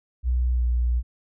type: tone with pitch glide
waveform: sine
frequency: 61.74 to 60.16 Hz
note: B1 to B1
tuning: 0 to -45 cents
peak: -19 dBFS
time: 0.23-1.03 s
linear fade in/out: 50 ms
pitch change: -45 cents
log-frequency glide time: 0.53-0.63 s
effects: none